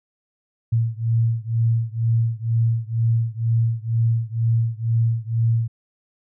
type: beating tone pair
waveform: sine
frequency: 113.8 / 115.9 Hz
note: A#2 / A#2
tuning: -41 / -10 cents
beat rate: 2.1 Hz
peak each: -20 / -21 dBFS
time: 0.72-5.68 s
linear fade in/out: 10 ms
effects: none